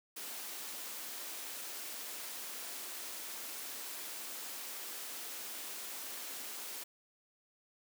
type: high-pass noise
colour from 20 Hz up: white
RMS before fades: -44 dBFS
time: 0.16-6.84 s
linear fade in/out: 10 ms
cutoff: 230 Hz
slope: 24 dB/octave
effects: none